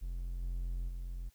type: tone with level steps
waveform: triangle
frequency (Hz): 43.65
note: F1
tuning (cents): 0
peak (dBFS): -34 / -32 / -36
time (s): 0.01-1.3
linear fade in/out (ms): 20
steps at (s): 0.42 / 0.88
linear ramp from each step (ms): 10
effects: white hiss -70 dBFS RMS until 1.34 s

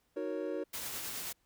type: chord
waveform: triangle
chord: D# minor seventh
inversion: none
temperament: equal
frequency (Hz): 311.1 / 370 / 466.2 / 554.4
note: D#4 / F#4 / A#4 / C#5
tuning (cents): 0 / 0 / 0 / 0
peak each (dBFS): -38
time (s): 0.16-0.64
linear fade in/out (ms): 10
type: noise with tremolo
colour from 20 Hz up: white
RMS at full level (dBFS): -39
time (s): 0.73-1.33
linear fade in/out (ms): 10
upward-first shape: triangle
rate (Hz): 9.5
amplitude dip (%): 30
effects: pink hiss -75 dBFS RMS until 1.45 s

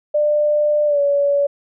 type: tone with pitch glide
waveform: sine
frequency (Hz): 596 to 568.4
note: D5 to C#5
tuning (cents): +25 to +43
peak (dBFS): -13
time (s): 0.14-1.47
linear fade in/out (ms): 10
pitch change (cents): -82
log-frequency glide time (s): 0.86-1
effects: none

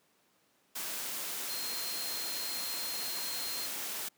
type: tone in noise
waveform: sine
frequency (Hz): 4200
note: C8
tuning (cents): +6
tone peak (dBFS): -39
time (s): 1.49-3.67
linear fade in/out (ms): 10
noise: white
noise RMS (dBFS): -38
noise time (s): 0.75-4.09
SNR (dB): -4
effects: pink hiss -70 dBFS RMS until 4.17 s + high-pass 200 Hz 12 dB/octave

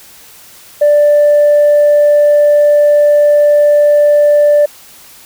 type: tone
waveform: sine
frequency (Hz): 588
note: D5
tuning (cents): +2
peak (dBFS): -3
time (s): 0.81-4.66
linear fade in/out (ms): 10
effects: tanh soft clip ceiling -2 dBFS + white hiss -38 dBFS RMS until 5.25 s

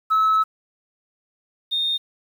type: tone pair in turn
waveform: sine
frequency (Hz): 1297 / 3668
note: E6 / A#7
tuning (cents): -28 / -29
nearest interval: octave + tritone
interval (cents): 1799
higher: second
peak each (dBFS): -13 / -19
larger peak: first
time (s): 0.1-0.44 / 1.71-1.98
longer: first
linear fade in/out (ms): 20
effects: tanh soft clip ceiling -13 dBFS + 8-bit

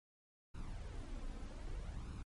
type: noise with flanger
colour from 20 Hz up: brown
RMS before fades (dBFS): -45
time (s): 0.54-2.23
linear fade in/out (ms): 10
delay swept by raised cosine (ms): 0.75 to 3.95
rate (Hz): 0.63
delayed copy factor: +0.6
effects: MP3 48 kbps

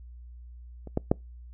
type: clicks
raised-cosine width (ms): 2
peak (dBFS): -28 / -12 / -7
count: 3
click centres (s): 0.873 / 0.974 / 1.115
effects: noise-tail reverb RT60 0.2 s tail -26 dB re dry + added 60 Hz sine -43 dBFS peak until 1.53 s

